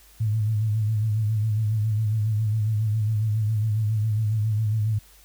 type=tone with vibrato; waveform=sine; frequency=108.1 Hz; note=A2; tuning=30 cents flat; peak=-20 dBFS; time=0.2-4.99 s; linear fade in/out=10 ms; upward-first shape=sine; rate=7.3 Hz; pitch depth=60 cents each way; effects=added 50 Hz sine -54 dBFS peak until 5.24 s + white hiss -54 dBFS RMS until 5.24 s